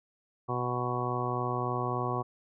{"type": "harmonic tone", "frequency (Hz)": 123.47, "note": "B2", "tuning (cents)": 0, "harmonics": [1, 2, 3, 4, 5, 6, 7, 8, 9], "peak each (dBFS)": [-34, -40, -36, -40, -42, -37, -43, -38, -35], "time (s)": [0.48, 2.23], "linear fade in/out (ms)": 20, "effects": []}